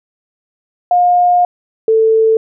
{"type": "tone pair in turn", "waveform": "sine", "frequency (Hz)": [712, 443.9], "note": ["F5", "A4"], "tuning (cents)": [33, 15], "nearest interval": "minor sixth", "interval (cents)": 818, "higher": "first", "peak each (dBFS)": -7, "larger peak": "neither", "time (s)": [[0.91, 1.45], [1.88, 2.37]], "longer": "first", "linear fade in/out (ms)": 2, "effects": []}